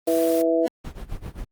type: harmonic tone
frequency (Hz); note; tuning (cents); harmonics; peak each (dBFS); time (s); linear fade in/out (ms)
164.5; E3; -3; 2 / 3 / 4; -22 / -22 / -22; 0.07-0.67; 10
type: noise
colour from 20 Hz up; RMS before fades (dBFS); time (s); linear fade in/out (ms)
white; -35; 0.07-0.42; 5
type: tone with exponential growth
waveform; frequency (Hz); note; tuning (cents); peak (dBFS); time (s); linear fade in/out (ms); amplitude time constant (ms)
20% pulse; 244.8; B3; -15; -21; 0.6-0.68; 0; 16
type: noise with tremolo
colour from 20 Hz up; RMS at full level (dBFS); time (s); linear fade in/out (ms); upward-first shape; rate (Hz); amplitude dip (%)
brown; -30; 0.84-1.45; 10; sine; 7.6; 90
effects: Opus 32 kbps